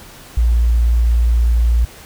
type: tone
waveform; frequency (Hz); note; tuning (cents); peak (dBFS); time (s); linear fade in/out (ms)
sine; 58.27; A#1; 0; -10; 0.37-1.85; 5
effects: pink hiss -39 dBFS RMS until 2.05 s